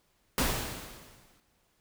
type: noise with exponential decay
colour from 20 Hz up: pink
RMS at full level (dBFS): -26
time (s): 0.38-1.4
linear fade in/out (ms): 0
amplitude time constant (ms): 220
effects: pink hiss -71 dBFS RMS until 1.8 s